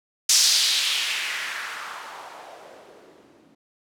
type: noise with low-pass filter sweep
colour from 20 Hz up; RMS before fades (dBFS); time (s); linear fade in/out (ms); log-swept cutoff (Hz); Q
violet; -26; 0.29-3.55; 5; 5800 to 250; 2.1
effects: none